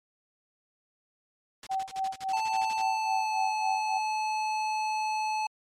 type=noise bursts; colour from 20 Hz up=white; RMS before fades=-40 dBFS; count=15; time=1.63-2.815 s; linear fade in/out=2 ms; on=37 ms; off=45 ms
type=tone with tremolo; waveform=sine; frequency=768 Hz; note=G5; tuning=36 cents flat; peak=-26 dBFS; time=1.69-3.99 s; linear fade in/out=20 ms; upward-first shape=sine; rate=3.6 Hz; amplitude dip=95%
type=tone with pitch glide; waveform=square; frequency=880 to 863.4 Hz; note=A5 to A5; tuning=0 to -33 cents; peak=-28 dBFS; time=2.33-5.47 s; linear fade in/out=5 ms; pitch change=-33 cents; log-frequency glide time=2.9-3.47 s
effects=low-pass 6000 Hz 12 dB/octave + MP3 64 kbps